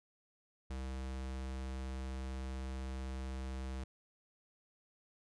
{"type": "tone", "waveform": "square", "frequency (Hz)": 65.41, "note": "C2", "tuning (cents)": 0, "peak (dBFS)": -40, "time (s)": [0.7, 3.84], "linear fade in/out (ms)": 5, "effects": ["resampled to 22050 Hz"]}